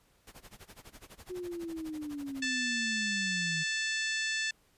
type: noise with tremolo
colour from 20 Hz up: pink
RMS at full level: -49 dBFS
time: 0.27-2.45 s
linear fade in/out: 2 ms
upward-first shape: sine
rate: 12 Hz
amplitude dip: 100%
type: linear sweep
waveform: sine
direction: down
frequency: 367.1 to 155.56 Hz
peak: -36 dBFS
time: 1.29-3.64 s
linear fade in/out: 20 ms
type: harmonic tone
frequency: 880 Hz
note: A5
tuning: in tune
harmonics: 2 / 3 / 4 / 5 / 6 / 7 / 8 / 9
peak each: -33 / -37 / -39 / -41 / -43 / -44 / -45 / -46 dBFS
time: 2.42-4.51 s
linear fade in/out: 5 ms
effects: pink hiss -68 dBFS RMS until 4.77 s + resampled to 32000 Hz